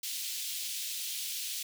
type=high-pass noise; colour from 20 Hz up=pink; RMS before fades=-37 dBFS; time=0.03-1.63 s; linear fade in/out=5 ms; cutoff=3000 Hz; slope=24 dB/octave; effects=none